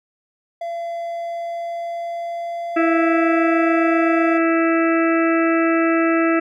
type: tone with pitch glide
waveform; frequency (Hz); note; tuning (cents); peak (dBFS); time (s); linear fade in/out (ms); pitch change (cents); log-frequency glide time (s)
triangle; 680 to 687.1; F5 to F5; -46 to -28; -22; 0.61-4.38; 5; +18; 0.99-3.84
type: harmonic tone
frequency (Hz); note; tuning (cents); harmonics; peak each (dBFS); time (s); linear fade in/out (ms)
329.6; E4; 0; 1 / 2 / 4 / 5 / 6 / 7 / 8; -16 / -22 / -23 / -28 / -27 / -33 / -30; 2.76-6.4; 10
effects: none